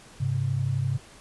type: tone pair together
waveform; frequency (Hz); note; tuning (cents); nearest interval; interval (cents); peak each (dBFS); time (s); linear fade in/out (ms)
sine; 102.7 / 134.48; G#2 / C3; -19 / +48; perfect fourth; 467; -28 / -25; 0.2-0.98; 10
effects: pink hiss -50 dBFS RMS until 1.2 s + resampled to 24000 Hz